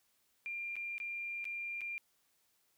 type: tone with dropouts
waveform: sine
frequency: 2390 Hz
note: D7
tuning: 30 cents sharp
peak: -38 dBFS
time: 0.46-1.98 s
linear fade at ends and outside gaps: 0 ms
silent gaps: 0.756-0.765 / 0.981-1.001 / 1.443-1.453 / 1.808-1.815 s
effects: white hiss -75 dBFS RMS until 2.77 s